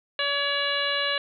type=harmonic tone with a mistuned harmonic; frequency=570 Hz; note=C#5; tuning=48 cents sharp; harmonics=1 / 2 / 3 / 4 / 5 / 6 / 7; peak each=-31 / -33 / -29 / -34 / -29 / -34 / -31 dBFS; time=0.19-1.18 s; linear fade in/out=2 ms; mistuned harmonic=3; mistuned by=-23 cents; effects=none